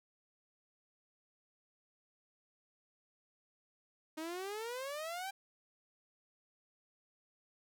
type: exponential sweep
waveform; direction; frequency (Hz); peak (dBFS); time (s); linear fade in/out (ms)
sawtooth; up; 307.6 to 796; -36; 4.17-5.31; 10
effects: none